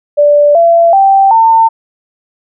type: tone with pitch steps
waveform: sine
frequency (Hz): 585 / 675.9 / 780.9 / 902.2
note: D5 / E5 / G5 / A5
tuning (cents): -7 / +43 / -7 / +43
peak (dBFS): -3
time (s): 0.17-1.69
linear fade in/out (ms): 20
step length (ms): 380
effects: none